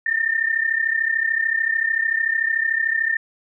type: tone pair together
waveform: sine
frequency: 1794.5 / 1828 Hz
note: A6 / A#6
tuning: +34 / -34 cents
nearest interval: unison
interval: 32 cents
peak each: -20 / -22 dBFS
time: 0.06-3.17 s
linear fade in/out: 5 ms
effects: none